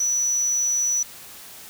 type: tone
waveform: sine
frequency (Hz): 5920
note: F#8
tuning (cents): 0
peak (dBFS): -17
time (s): 0-1.03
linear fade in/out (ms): 5
effects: tanh soft clip ceiling -18 dBFS + white hiss -42 dBFS RMS until 1.69 s